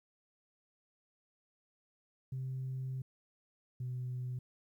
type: tone pair in turn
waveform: sine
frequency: 130.81 / 125.67 Hz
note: C3 / B2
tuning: 0 / +31 cents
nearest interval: minor second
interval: 69 cents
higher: first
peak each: -35 / -35 dBFS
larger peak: neither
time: 2.32-3.02 / 3.8-4.39 s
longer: first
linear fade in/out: 5 ms
effects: tanh soft clip ceiling -33 dBFS + 12-bit